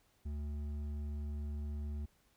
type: tone with hard clipping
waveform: triangle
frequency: 73.42 Hz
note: D2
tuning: in tune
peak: -39 dBFS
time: 0.25-2.06 s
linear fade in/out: 10 ms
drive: 11 dB
effects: pink hiss -72 dBFS RMS until 2.36 s